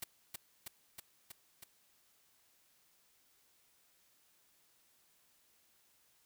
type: noise with echo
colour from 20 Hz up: white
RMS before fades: -41 dBFS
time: 0.02-0.04 s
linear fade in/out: 5 ms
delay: 320 ms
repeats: 5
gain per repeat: -2 dB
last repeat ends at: 1.64 s
effects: white hiss -71 dBFS RMS until 6.25 s